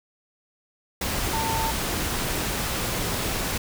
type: tone in noise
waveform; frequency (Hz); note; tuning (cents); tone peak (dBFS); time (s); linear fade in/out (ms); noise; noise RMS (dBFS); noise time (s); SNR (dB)
sine; 898; A5; +35; -26; 1.33-1.71; 5; pink; -27; 1.01-3.58; -2
effects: none